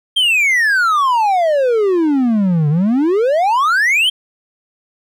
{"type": "exponential two-way sweep", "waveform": "triangle", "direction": "down then up", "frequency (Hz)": [3230, 143.3, 3230], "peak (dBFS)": -9, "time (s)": [0.16, 4.1], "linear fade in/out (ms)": 10, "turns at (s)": 2.69, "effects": []}